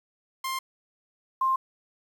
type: tone pair in turn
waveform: sawtooth / sine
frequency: 1055 / 1055 Hz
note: C6 / C6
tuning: +14 / +14 cents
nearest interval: unison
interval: 0 cents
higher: neither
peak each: -25 / -21 dBFS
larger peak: second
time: 0.44-0.59 / 1.41-1.56 s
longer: neither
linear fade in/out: 5 ms
effects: 9-bit